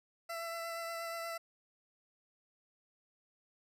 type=tone with vibrato; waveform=20% pulse; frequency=669 Hz; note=E5; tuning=25 cents sharp; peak=-34 dBFS; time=0.29-1.38 s; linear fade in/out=10 ms; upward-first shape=triangle; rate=8.4 Hz; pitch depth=16 cents each way; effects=none